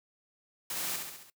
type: noise with echo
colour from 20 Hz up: white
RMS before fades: -36 dBFS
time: 0.7-0.96 s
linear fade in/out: 2 ms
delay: 68 ms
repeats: 5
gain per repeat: -4 dB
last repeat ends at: 1.3 s
effects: noise-tail reverb RT60 0.1 s tail -20 dB re dry + high-pass 100 Hz 12 dB/octave